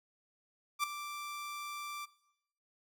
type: tone with ADSR envelope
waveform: sawtooth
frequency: 1174.7 Hz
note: D6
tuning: in tune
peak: -24 dBFS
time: 0.79-2.06 s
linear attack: 46 ms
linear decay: 5 ms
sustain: -13 dB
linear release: 19 ms
effects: noise-tail reverb RT60 0.8 s tail -18 dB re dry